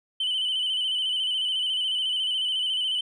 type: tone with vibrato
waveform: sine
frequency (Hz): 3028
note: F#7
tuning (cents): +39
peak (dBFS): -22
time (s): 0.2-3.01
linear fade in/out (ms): 5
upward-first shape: square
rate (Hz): 14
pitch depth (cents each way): 36
effects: tanh soft clip ceiling -21 dBFS